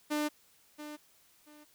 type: tone with echo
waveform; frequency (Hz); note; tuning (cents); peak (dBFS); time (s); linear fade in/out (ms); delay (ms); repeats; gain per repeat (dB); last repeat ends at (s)
sawtooth; 299.5; D4; +34; -26; 0.1-0.29; 20; 680; 2; -12; 1.65
effects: white hiss -65 dBFS RMS until 1.74 s